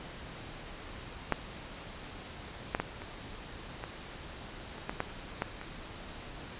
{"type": "clicks", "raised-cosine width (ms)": 0.5, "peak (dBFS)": [-11, -13, -15, -28, -23, -30, -18, -15, -15, -26], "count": 10, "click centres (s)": [1.323, 2.749, 2.8, 3.019, 3.839, 4.782, 4.895, 5.004, 5.421, 5.614], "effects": ["pink hiss -45 dBFS RMS until 6.59 s", "resampled to 8000 Hz"]}